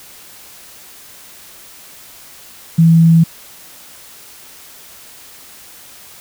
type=tone; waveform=sine; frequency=164.81 Hz; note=E3; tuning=in tune; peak=-5 dBFS; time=2.78-3.24 s; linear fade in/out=10 ms; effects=white hiss -39 dBFS RMS until 6.2 s